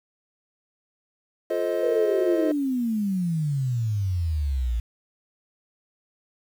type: chord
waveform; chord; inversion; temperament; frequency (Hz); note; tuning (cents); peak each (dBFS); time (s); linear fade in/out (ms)
triangle; F dominant seventh; none; just; 349.2 / 436.5 / 523.8 / 628.6; F4 / A4 / C5 / Eb5; 0 / -14 / +2 / +18; -27 / -27 / -27 / -25; 1.5-2.52; 5
type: exponential sweep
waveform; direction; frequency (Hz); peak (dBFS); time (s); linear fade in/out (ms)
sine; down; 496.7 to 55.8; -22; 1.83-4.8; 5
effects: 8-bit